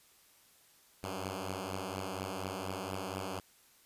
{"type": "beating tone pair", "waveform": "5% pulse", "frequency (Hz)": [92.5, 96.7], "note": ["F#2", "G2"], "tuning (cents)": [0, -23], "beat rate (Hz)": 4.2, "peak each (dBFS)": [-30, -28], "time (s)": [1.03, 3.4], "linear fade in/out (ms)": 5, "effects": ["white hiss -64 dBFS RMS until 3.85 s", "resampled to 32000 Hz"]}